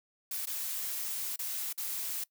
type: noise with dropouts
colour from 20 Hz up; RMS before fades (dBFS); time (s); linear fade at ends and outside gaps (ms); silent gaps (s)
blue; -36; 0.31-2.24; 5; 0.457-0.47 / 1.361-1.39 / 1.729-1.777
effects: noise-tail reverb RT60 0.1 s tail -22 dB re dry